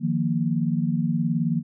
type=chord; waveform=sine; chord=Eb suspended second; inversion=none; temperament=equal; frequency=155.56 / 174.61 / 233.1 Hz; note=Eb3 / F3 / Bb3; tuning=0 / 0 / 0 cents; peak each=-25 dBFS; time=0-1.63 s; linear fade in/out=50 ms; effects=none